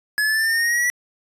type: exponential sweep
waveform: square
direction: up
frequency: 1693 to 1959 Hz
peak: -18 dBFS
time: 0.18-0.9 s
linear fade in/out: 0 ms
effects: resampled to 32000 Hz